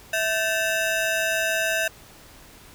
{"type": "ring-modulated tone", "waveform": "25% pulse", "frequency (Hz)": 1100, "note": "C#6", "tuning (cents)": -14, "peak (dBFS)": -15, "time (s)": [0.13, 1.88], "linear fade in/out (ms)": 5, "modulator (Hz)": 447, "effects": ["pink hiss -48 dBFS RMS until 2.74 s"]}